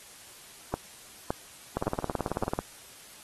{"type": "two click trains", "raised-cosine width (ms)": 1, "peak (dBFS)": [-15, -15], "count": [4, 16], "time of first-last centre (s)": [[0.74, 2.435], [1.77, 2.59]], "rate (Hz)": [1.77, 18.3], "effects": ["white hiss -50 dBFS RMS until 3.23 s", "AAC 32 kbps"]}